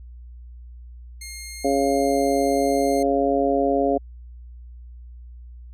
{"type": "tone with pitch glide", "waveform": "5% pulse", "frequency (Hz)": [2130, 2114], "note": ["C7", "C7"], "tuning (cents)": [30, 17], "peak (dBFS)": -23, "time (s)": [1.21, 3.03], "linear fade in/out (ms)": 5, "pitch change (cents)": -13, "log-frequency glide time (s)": [1.85, 2.18]}
{"type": "harmonic tone", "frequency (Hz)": 138.59, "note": "C#3", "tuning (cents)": 0, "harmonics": [2, 3, 4, 5], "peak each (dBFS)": [-23, -23, -23, -23], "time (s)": [1.64, 3.98], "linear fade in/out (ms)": 10}
{"effects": ["added 60 Hz sine -38 dBFS peak until 5.73 s", "low-pass 10000 Hz 12 dB/octave"]}